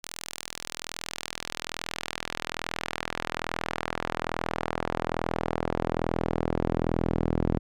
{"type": "tone with band-pass filter sweep", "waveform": "sawtooth", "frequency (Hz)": 41.17, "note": "E1", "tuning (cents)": -1, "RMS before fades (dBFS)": -31, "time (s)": [0.03, 7.59], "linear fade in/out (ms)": 10, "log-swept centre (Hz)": [8000, 270], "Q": 0.7, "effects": []}